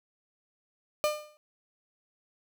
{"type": "tone with exponential decay", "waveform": "35% pulse", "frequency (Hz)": 602, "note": "D5", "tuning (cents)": 43, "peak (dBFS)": -20, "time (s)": [1.04, 1.37], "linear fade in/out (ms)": 0, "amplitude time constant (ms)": 70, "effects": []}